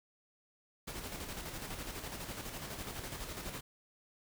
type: noise with tremolo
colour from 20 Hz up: pink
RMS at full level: -42 dBFS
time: 0.87-3.61 s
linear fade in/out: 10 ms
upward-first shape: square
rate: 12 Hz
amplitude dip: 40%
effects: none